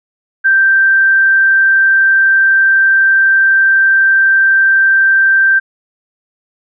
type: tone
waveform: sine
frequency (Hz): 1568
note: G6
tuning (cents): 0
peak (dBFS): -6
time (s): 0.44-5.6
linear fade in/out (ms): 20
effects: none